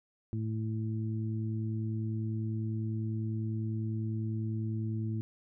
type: harmonic tone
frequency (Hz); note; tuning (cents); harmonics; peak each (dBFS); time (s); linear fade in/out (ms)
110; A2; 0; 1 / 2 / 3; -32 / -38 / -42; 0.33-5.21; 0
effects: none